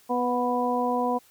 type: harmonic tone with a mistuned harmonic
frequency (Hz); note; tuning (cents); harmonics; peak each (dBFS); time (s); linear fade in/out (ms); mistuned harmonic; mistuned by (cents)
246.9; B3; 0; 1 / 2 / 3 / 4; -28 / -28 / -28 / -28; 0.09-1.19; 20; 3; -17
effects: white hiss -58 dBFS RMS until 1.3 s